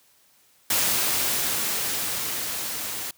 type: noise with level ramp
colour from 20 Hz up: white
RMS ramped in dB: -22 to -32 dBFS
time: 0.7-3.11 s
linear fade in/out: 5 ms
effects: white hiss -60 dBFS RMS until 3.17 s + high-pass 60 Hz 12 dB/octave